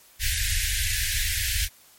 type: band-stop noise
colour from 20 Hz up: pink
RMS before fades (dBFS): -25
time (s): 0.19-1.69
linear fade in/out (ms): 50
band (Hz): 100 to 1600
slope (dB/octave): 96
effects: white hiss -54 dBFS RMS until 1.98 s + MP3 64 kbps